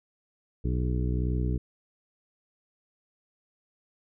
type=harmonic tone with a mistuned harmonic; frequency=62 Hz; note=B1; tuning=7 cents sharp; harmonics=1 / 2 / 3 / 4 / 5 / 6 / 7; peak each=-27 / -30 / -35 / -40 / -37 / -43 / -41 dBFS; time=0.64-1.58 s; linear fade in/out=10 ms; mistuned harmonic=7; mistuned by=-26 cents; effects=none